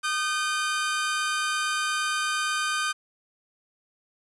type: tone pair together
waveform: sawtooth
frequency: 1222.3 / 1540 Hz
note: D#6 / G6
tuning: -31 / -31 cents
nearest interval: major third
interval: 400 cents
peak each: -24 dBFS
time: 0.03-2.93 s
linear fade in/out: 20 ms
effects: resampled to 24000 Hz + 9-bit